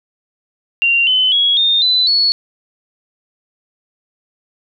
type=tone with pitch steps; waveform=sine; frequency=2768 / 3036 / 3330 / 3652 / 4006 / 4394 Hz; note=F7 / F#7 / G#7 / A#7 / B7 / C#8; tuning=-16 / +44 / +4 / -36 / +24 / -16 cents; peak=-10 dBFS; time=0.82-2.32 s; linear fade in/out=0 ms; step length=250 ms; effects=none